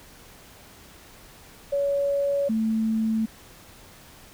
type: tone pair in turn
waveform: sine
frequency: 563 / 221.4 Hz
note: C#5 / A3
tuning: +27 / +11 cents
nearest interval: octave + major third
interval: 1616 cents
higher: first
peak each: -21 dBFS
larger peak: neither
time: 1.72-2.49 / 2.49-3.26 s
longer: neither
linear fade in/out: 10 ms
effects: pink hiss -49 dBFS RMS until 4.33 s